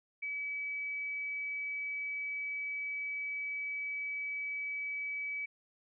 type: tone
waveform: sine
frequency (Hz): 2287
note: D7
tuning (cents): -47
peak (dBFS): -35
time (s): 0.22-5.46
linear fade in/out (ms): 10
effects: none